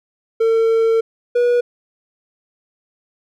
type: tone pair in turn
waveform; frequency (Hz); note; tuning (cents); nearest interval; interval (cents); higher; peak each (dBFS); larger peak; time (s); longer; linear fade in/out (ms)
triangle; 452 / 484.3; A4 / B4; +47 / -34; minor second; 119; second; -10; neither; 0.4-1.01 / 1.35-1.61; first; 10
effects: none